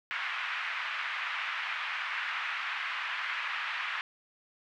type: band-pass noise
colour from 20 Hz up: white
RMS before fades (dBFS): -35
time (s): 0.11-4.01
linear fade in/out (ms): 0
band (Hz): 1100 to 2500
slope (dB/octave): 24
effects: none

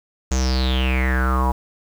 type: tone with low-pass filter sweep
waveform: square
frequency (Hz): 64.6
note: C2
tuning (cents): -21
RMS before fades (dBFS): -19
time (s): 0.31-1.52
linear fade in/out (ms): 5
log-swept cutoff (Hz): 6900 to 900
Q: 9.6
effects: 7-bit

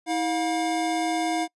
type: tone pair together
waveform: square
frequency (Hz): 322.6 / 713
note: E4 / F5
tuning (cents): -37 / +36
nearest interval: octave + major second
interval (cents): 1373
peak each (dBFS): -27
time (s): 0.06-1.48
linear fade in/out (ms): 50
effects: noise-tail reverb RT60 0.1 s tail -25 dB re dry + resampled to 24000 Hz

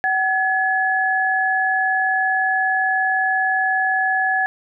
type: tone pair together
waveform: sine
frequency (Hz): 757.3 / 1700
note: F#5 / G#6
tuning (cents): +40 / +40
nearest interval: octave + major second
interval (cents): 1400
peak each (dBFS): -20 / -18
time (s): 0.04-4.46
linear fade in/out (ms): 0
effects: none

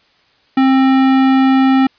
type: tone with hard clipping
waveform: sine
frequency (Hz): 265.1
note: C4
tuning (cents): +23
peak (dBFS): -10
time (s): 0.57-1.87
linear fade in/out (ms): 5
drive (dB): 17
effects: white hiss -54 dBFS RMS until 1.98 s + resampled to 11025 Hz

